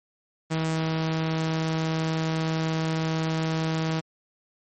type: tone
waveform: sawtooth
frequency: 160.4 Hz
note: E3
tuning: 47 cents flat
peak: -20 dBFS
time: 0.5-4.01 s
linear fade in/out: 20 ms
effects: MP3 32 kbps